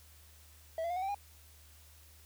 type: tone with pitch steps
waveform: triangle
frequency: 650 / 679.6 / 710.5 / 742.8 / 776.6 / 811.9 Hz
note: E5 / F5 / F5 / F#5 / G5 / G#5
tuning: -24 / -47 / +30 / +7 / -16 / -39 cents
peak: -31 dBFS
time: 0.78-1.146 s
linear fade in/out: 2 ms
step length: 61 ms
effects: added 76 Hz sine -58 dBFS peak until 2.25 s + white hiss -61 dBFS RMS until 2.25 s